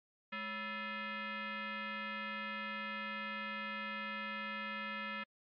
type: tone with frequency modulation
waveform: sine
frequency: 210.6 Hz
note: G#3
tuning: 24 cents sharp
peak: -39 dBFS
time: 0.32-5.24 s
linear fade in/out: 10 ms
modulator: 766 Hz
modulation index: 3.3
effects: AAC 64 kbps